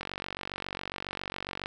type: click train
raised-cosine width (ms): 0.3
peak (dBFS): -18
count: 79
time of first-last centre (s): 0.01-1.659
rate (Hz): 47.3
effects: none